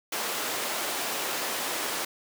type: high-pass noise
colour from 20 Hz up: pink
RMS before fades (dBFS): -31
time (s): 0.12-2.05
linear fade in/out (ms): 5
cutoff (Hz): 440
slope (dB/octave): 12
effects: none